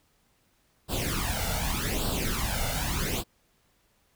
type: noise with flanger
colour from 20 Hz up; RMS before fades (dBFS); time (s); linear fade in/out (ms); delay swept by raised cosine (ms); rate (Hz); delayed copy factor
pink; -29; 0.88-3.24; 50; 0.23 to 1.43; 0.84; +0.75
effects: pink hiss -68 dBFS RMS until 4.15 s